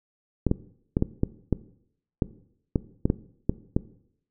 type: clicks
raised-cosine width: 3 ms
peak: -8 dBFS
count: 12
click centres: 0.467 / 0.514 / 0.969 / 1.024 / 1.234 / 1.527 / 2.222 / 2.758 / 3.055 / 3.101 / 3.495 / 3.765 s
effects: noise-tail reverb RT60 0.7 s tail -18 dB re dry

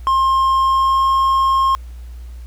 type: tone with pitch glide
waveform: triangle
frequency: 1064 to 1070.8 Hz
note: C6 to C6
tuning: +29 to +40 cents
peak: -10 dBFS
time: 0.07-1.75 s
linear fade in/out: 0 ms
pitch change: +11 cents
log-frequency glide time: 0.59-1.07 s
effects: added 60 Hz sine -30 dBFS peak until 2.46 s + pink hiss -52 dBFS RMS until 2.46 s

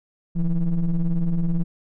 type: ring-modulated tone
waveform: triangle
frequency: 80.6 Hz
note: E2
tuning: 38 cents flat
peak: -13 dBFS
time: 0.35-1.64 s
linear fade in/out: 20 ms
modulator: 89.7 Hz
effects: none

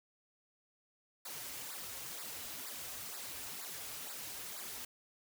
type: noise with flanger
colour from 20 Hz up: white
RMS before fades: -45 dBFS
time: 1.25-4.85 s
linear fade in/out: 5 ms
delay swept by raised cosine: 0.32 to 6.12 ms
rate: 2.1 Hz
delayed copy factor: -0.9
effects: none

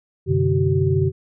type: tone cluster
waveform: sine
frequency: 94.9 / 129 / 148.6 / 380.8 Hz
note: F#2 / C3 / D3 / F#4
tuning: +44 / -24 / +21 / +50 cents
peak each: -21 dBFS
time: 0.26-1.12 s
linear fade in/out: 50 ms
effects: none

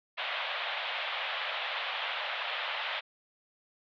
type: band-pass noise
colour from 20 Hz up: white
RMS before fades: -35 dBFS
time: 0.17-3.01 s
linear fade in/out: 20 ms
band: 550 to 3600 Hz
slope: 48 dB/octave
effects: none

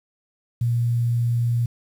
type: tone with quantisation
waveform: sine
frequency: 118.7 Hz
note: A#2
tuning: 32 cents sharp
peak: -18 dBFS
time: 0.61-1.66 s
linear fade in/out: 5 ms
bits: 8
effects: none

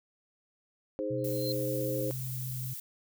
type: chord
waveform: sine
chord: Ab major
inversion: second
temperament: equal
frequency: 311.1 / 415.3 / 523.3 Hz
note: Eb4 / Ab4 / C5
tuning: 0 / 0 / 0 cents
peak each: -36 / -37 / -33 dBFS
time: 0.99-2.11 s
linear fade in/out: 0 ms
type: tone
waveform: sine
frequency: 127.7 Hz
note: C3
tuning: 42 cents flat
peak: -35 dBFS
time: 1.1-2.74 s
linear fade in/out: 10 ms
type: tone with exponential growth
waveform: sine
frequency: 4134 Hz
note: C8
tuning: 22 cents flat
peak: -32 dBFS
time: 1.18-1.52 s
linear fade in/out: 1 ms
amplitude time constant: 73 ms
type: noise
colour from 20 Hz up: violet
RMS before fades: -41 dBFS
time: 1.24-2.8 s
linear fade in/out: 5 ms
effects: none

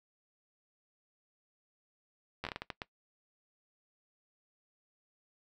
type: slowing click train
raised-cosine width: 0.3 ms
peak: -21 dBFS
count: 9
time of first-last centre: 2.44-2.818 s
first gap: 11 ms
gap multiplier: 1.4
effects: noise-tail reverb RT60 0.1 s tail -19 dB re dry

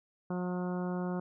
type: harmonic tone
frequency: 180 Hz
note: F#3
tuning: 47 cents flat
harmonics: 1 / 2 / 3 / 4 / 5 / 6 / 7 / 8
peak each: -33 / -39 / -43 / -45 / -47 / -49 / -50 / -51 dBFS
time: 0.3-1.2 s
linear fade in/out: 5 ms
effects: none

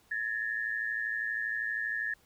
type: tone pair together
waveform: sine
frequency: 1701.4 / 1814 Hz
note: G#6 / A#6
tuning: +41 / -48 cents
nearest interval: minor second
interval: 111 cents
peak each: -33 / -34 dBFS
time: 0.11-2.14 s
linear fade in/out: 5 ms
effects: pink hiss -65 dBFS RMS until 2.25 s

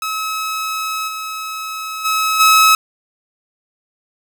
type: tone with level steps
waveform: sawtooth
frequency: 1287 Hz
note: E6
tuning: 42 cents flat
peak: -16 / -20 / -11 / -4 dBFS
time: 0.02-2.75 s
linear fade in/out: 2 ms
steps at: 1.07 / 2.04 / 2.39 s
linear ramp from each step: 20 ms
effects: none

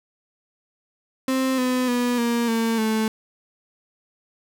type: tone with pitch steps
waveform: 35% pulse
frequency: 262.3 / 253.1 / 244.2 / 235.6 / 227.3 / 219.3 Hz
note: C4 / B3 / B3 / A#3 / A#3 / A3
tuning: +4 / +43 / -19 / +19 / -43 / -6 cents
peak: -18 dBFS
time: 1.28-3.08 s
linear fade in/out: 2 ms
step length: 300 ms
effects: none

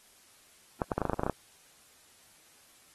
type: clicks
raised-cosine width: 1 ms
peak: -15 dBFS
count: 11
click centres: 0.818 / 0.918 / 0.98 / 1.017 / 1.053 / 1.097 / 1.133 / 1.195 / 1.234 / 1.265 / 1.297 s
effects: white hiss -60 dBFS RMS until 2.94 s + AAC 32 kbps

